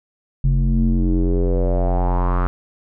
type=tone with low-pass filter sweep; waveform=square; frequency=44.72 Hz; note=F1; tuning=42 cents sharp; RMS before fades=-17 dBFS; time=0.44-2.47 s; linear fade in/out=0 ms; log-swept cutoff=150 to 1300 Hz; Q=4.5; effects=none